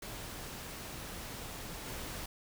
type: noise with level steps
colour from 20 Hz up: pink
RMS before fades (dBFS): -44 / -42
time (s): 0.02-2.26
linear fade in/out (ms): 5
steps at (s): 1.86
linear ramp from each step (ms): 5
effects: none